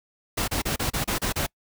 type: noise bursts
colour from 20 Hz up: pink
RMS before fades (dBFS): -26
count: 8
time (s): 0.37-1.467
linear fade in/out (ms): 10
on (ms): 110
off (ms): 31
effects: noise-tail reverb RT60 0.1 s tail -26 dB re dry